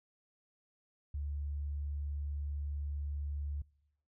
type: tone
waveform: sine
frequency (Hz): 72.3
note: D2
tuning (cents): -27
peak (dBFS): -35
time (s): 1.14-3.62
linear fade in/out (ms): 5
effects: noise-tail reverb RT60 0.9 s tail -25 dB re dry